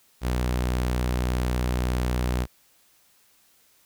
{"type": "tone", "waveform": "sawtooth", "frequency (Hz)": 61.74, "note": "B1", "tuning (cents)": 0, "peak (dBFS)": -19, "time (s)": [0.21, 2.47], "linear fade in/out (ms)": 50, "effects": ["white hiss -61 dBFS RMS until 3.85 s"]}